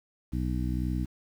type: harmonic tone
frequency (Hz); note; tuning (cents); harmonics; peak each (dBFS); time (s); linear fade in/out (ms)
62; B1; +7; 1 / 2 / 3 / 4 / 5; -30 / -33 / -35 / -36 / -37; 0.32-1.06; 20
effects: 9-bit